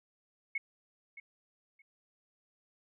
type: tone with echo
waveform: sine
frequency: 2191 Hz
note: C#7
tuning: 21 cents flat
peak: -31 dBFS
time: 0.55-0.58 s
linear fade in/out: 5 ms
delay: 620 ms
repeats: 2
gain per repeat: -14 dB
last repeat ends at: 1.82 s
effects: none